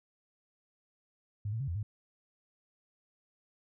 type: tone with pitch steps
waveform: sine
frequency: 103.3 / 112.5 / 136.8 / 85.2 / 105.2 Hz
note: G#2 / A2 / C#3 / F2 / G#2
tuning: -9 / +39 / -23 / -42 / +23 cents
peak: -32 dBFS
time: 1.45-1.83 s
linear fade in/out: 5 ms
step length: 76 ms
effects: none